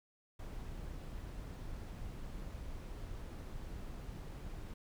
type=noise; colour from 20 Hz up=brown; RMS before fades=-45 dBFS; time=0.39-4.74 s; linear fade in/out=5 ms; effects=none